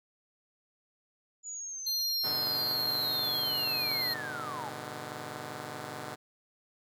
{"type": "linear sweep", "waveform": "sine", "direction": "down", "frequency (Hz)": [6950, 745], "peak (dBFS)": -37, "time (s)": [1.43, 4.72], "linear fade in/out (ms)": 50}
{"type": "tone", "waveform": "square", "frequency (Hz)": 4197, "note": "C8", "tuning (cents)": 5, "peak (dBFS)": -30, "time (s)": [1.86, 4.14], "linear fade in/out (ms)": 10}
{"type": "chord", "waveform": "5% pulse", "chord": "G# diminished", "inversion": "none", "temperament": "just", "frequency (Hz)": [103.83, 124.59, 149.51], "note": ["G#2", "B2", "D3"], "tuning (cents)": [0, 16, 31], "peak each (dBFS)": [-35, -32, -31], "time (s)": [2.23, 6.16], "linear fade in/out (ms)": 20}
{"effects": []}